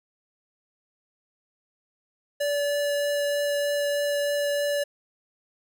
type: tone with vibrato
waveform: square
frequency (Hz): 577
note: D5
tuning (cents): -31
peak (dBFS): -24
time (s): 2.4-4.84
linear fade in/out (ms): 10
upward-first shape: triangle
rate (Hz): 3.2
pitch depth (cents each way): 8
effects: none